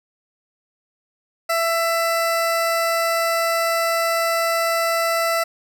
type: tone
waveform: 20% pulse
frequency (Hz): 666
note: E5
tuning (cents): +18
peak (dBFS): -13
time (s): 1.49-5.44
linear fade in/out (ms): 10
effects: none